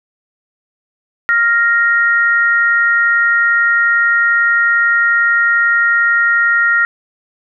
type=tone pair together; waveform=sine; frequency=1400 / 1868.8 Hz; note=F6 / A#6; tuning=+4 / +4 cents; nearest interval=perfect fourth; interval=500 cents; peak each=-12 dBFS; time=1.29-6.85 s; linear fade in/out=0 ms; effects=none